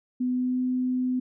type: tone with pitch glide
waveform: sine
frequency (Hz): 250.9 to 253.4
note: B3 to B3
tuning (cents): +28 to +45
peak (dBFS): -23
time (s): 0.2-1.2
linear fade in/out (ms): 10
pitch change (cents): +17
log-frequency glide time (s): 0.33-0.6
effects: none